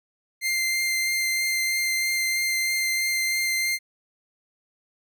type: tone with vibrato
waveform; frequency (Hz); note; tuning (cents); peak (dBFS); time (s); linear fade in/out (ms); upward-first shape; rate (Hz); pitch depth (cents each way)
sawtooth; 2093; C7; 0; -19; 0.41-3.79; 50; triangle; 3.1; 10
effects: none